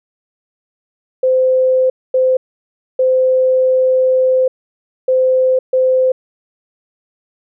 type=tone bursts at uneven times; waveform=sine; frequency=516 Hz; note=C5; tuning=24 cents flat; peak=-9 dBFS; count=5; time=1.23-1.9 / 2.14-2.37 / 2.99-4.48 / 5.08-5.59 / 5.73-6.12 s; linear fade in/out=5 ms; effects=none